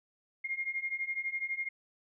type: beating tone pair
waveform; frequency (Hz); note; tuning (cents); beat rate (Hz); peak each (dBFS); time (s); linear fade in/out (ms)
sine; 2123 / 2135; C7 / C7; +25 / +34; 12; -37 / -35; 0.44-1.69; 10
effects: none